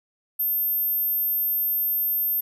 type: tone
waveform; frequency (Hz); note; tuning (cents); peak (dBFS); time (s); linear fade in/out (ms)
sine; 13290; G#9; 0; -21; 0.39-2.41; 10
effects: none